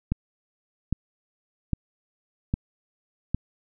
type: click train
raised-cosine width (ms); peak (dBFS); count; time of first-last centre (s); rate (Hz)
5; -11; 5; 0.12-3.346; 1.24
effects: none